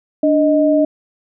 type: tone pair together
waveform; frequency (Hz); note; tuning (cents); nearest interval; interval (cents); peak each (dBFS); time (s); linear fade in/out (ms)
sine; 293.7 / 622.3; D4 / D#5; 0 / 0; octave + minor second; 1300; -13; 0.23-0.85; 5
effects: none